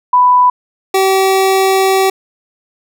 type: tone pair in turn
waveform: sine / 25% pulse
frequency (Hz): 993 / 383.5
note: B5 / G4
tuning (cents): +9 / -38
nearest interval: octave + major third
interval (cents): 1647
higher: first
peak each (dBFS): -5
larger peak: neither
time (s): 0.13-0.5 / 0.94-2.1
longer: second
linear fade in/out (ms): 5
effects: none